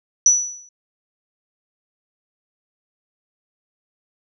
sine tone with exponential decay, 5920 Hz, F#8, in tune, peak -7 dBFS, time 0.26-0.69 s, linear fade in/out 2 ms, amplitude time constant 93 ms, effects none

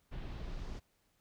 brown noise with low-pass filter sweep, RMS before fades -42 dBFS, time 0.11-0.8 s, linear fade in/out 20 ms, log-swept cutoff 3200 to 6200 Hz, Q 1.5, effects pink hiss -75 dBFS RMS until 1.2 s

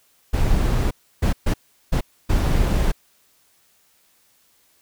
brown noise bursts at uneven times, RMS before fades -18 dBFS, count 5, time 0.33-0.91 / 1.22-1.33 / 1.46-1.54 / 1.92-2.01 / 2.29-2.92 s, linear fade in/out 10 ms, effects white hiss -60 dBFS RMS until 4.81 s

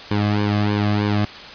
sawtooth tone with flanger, 103.83 Hz, G#2, in tune, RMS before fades -19 dBFS, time 0.11-1.25 s, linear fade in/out 0 ms, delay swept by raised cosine 1.5 to 2.18 ms, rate 3.2 Hz, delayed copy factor -0.8, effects white hiss -36 dBFS RMS until 1.54 s + resampled to 11025 Hz

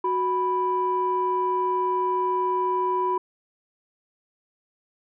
sine tone pair together, 369.2 / 987.8 Hz, F#4 / B5, -4 / 0 cents, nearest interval octave + perfect fourth, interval 1704 cents, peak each -25 / -22 dBFS, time 0.04-3.18 s, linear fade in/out 5 ms, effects tanh soft clip ceiling -14 dBFS

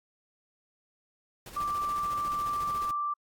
pink noise with tremolo, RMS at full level -44 dBFS, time 1.46-2.91 s, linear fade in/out 2 ms, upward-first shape square, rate 14 Hz, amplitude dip 45%
sine tone, 1174.7 Hz, D6, in tune, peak -28 dBFS, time 1.56-3.14 s, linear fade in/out 10 ms
effects AAC 64 kbps

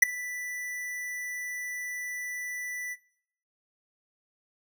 square tone with ADSR envelope, 1977 Hz, B6, 1 cent sharp, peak -12 dBFS, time 0.02-2.96 s, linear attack 8 ms, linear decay 12 ms, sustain -23 dB, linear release 37 ms, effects noise-tail reverb RT60 0.6 s tail -18 dB re dry

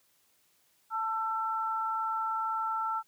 sine tone pair together, 886 / 1339 Hz, A5 / E6, +12 / +27 cents, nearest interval perfect fifth, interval 715 cents, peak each -33 / -31 dBFS, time 0.9-3.03 s, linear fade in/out 50 ms, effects white hiss -69 dBFS RMS until 3.07 s + high-pass 60 Hz 12 dB/octave

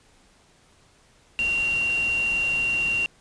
sine tone in noise, 2759 Hz, F7, 22 cents flat, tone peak -21 dBFS, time 1.39-3.06 s, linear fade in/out 0 ms, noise pink, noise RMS -38 dBFS, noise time 1.39-3.06 s, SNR +14 dB, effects pink hiss -58 dBFS RMS until 3.2 s + resampled to 22050 Hz

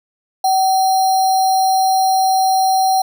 sine tone with sample-and-hold, 759 Hz, F#5, 44 cents sharp, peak -11 dBFS, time 0.44-3.02 s, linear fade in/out 5 ms, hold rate 4900 Hz, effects none

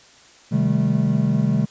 triangle chord, A half-diminished seventh, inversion first, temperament equal with one note detuned, 130.81 / 155.56 / 196 / 216.3 Hz, C3 / Eb3 / G3 / A3, 0 / 0 / 0 / -29 cents, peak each -20 dBFS, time 0.51-1.66 s, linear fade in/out 20 ms, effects white hiss -49 dBFS RMS until 1.7 s + resampled to 16000 Hz

